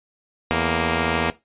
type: tone pair together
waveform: 5% pulse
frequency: 82.41 / 233.1 Hz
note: E2 / A#3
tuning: 0 / 0 cents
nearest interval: octave + tritone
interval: 1800 cents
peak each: -11 dBFS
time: 0.51-1.3 s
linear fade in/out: 0 ms
effects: noise-tail reverb RT60 0.2 s tail -17 dB re dry + resampled to 8000 Hz